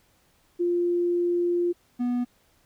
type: tone pair in turn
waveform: sine / triangle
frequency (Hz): 349.2 / 244.7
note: F4 / B3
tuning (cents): 0 / -16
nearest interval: tritone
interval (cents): 616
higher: first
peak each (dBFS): -21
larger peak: neither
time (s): 0.59-1.73 / 1.99-2.25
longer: first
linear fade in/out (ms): 20
effects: pink hiss -64 dBFS RMS until 2.65 s